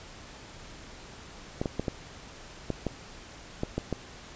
clicks, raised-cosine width 2 ms, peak -15 dBFS, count 9, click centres 1.615 / 1.658 / 1.796 / 1.882 / 2.703 / 2.867 / 3.634 / 3.78 / 3.927 s, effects pink hiss -47 dBFS RMS until 4.35 s + resampled to 16000 Hz

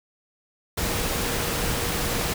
sine tone in noise, 473.3 Hz, A#4, 26 cents sharp, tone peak -36 dBFS, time 0.77-2.34 s, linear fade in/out 10 ms, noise pink, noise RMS -26 dBFS, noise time 0.77-2.34 s, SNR -13 dB, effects none

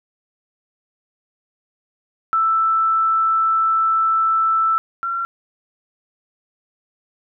sine tone pair in turn, 1323 / 1364.1 Hz, E6 / F6, +6 / -41 cents, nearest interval minor second, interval 53 cents, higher second, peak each -14 / -20 dBFS, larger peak first, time 2.33-4.78 / 5.03-5.25 s, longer first, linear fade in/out 0 ms, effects none

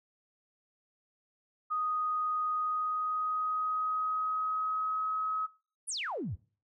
sine tone with pitch glide, 1244.5 to 1275.1 Hz, D#6 to D#6, 0 to +42 cents, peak -29 dBFS, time 1.7-5.47 s, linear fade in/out 20 ms, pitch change +42 cents, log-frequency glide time 2.53-5.09 s
sine exponential sweep, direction down, 11175 to 72 Hz, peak -33 dBFS, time 5.87-6.36 s, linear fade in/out 20 ms
effects noise-tail reverb RT60 0.4 s tail -22 dB re dry

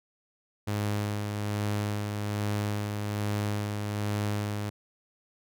sawtooth tone with tremolo, 103.83 Hz, G#2, in tune, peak -23 dBFS, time 0.67-4.7 s, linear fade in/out 10 ms, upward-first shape sine, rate 1.2 Hz, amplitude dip 35%, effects none

